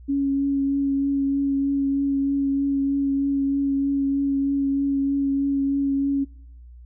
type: tone with vibrato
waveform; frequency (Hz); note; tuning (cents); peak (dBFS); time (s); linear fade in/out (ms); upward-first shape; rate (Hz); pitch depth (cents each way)
sine; 277.2; C#4; 0; -19; 0.08-6.25; 20; triangle; 3.2; 16
effects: noise-tail reverb RT60 0.6 s tail -22 dB re dry + added 60 Hz sine -41 dBFS peak until 6.85 s